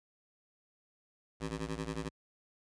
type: ring-modulated tone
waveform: 15% pulse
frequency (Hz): 107.9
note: A2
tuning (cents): -33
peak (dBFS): -27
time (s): 1.4-2.09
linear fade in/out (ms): 10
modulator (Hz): 48.4
effects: high-pass 60 Hz 12 dB/octave + resampled to 22050 Hz